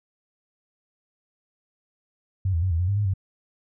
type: tone with pitch steps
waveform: sine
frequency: 95.1 / 82.6 / 93.5 / 82.1 / 90.1 / 100.1 / 103.8 / 95.6 Hz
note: F#2 / E2 / F#2 / E2 / F#2 / G2 / G#2 / G2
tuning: +48 / +4 / +19 / -6 / -45 / +37 / 0 / -43 cents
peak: -20 dBFS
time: 2.45-3.138 s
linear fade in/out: 5 ms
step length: 86 ms
effects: none